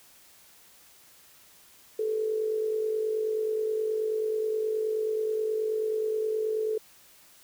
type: tone with amplitude modulation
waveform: sine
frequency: 435.7 Hz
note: A4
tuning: 17 cents flat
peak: -23 dBFS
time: 1.99-6.78 s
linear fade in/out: 5 ms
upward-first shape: sine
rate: 49.4 Hz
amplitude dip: 55%
effects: white hiss -56 dBFS RMS until 7.43 s